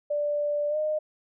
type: tone with pitch glide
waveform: sine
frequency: 587.3 to 613.3 Hz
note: D5 to D#5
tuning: 0 to -25 cents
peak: -24 dBFS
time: 0.1-0.99 s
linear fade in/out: 10 ms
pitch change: +75 cents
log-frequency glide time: 0.69-0.77 s
effects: none